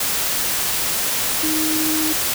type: tone in noise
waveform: sine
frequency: 312.4 Hz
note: D#4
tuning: 7 cents sharp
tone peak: -21 dBFS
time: 1.43-2.13 s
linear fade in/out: 5 ms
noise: white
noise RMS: -21 dBFS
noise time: 0-2.34 s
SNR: -3 dB
effects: none